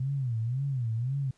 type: tone with vibrato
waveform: sine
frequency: 125.2 Hz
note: B2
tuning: 24 cents sharp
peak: -27 dBFS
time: 0-1.31 s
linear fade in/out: 5 ms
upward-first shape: sine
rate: 1.9 Hz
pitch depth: 200 cents each way
effects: pink hiss -67 dBFS RMS until 1.37 s + resampled to 22050 Hz